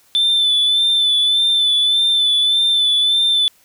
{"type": "tone with vibrato", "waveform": "triangle", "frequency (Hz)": 3520, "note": "A7", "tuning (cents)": 0, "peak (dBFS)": -10, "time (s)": [0.15, 3.48], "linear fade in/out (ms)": 0, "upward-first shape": "sine", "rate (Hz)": 1.7, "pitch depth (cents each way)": 34, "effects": ["tanh soft clip ceiling -7 dBFS", "white hiss -54 dBFS RMS until 3.64 s"]}